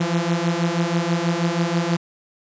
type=beating tone pair; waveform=sawtooth; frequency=167.2 / 173.4 Hz; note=E3 / F3; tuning=+25 / -12 cents; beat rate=6.2 Hz; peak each=-18 dBFS; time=0-1.97 s; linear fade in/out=10 ms; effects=resampled to 16000 Hz